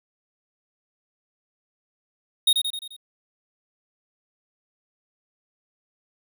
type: tone with echo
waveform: square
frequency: 3729 Hz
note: A#7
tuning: in tune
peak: -15 dBFS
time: 2.47-2.53 s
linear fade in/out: 5 ms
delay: 87 ms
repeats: 5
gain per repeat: -5 dB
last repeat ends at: 2.965 s
effects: none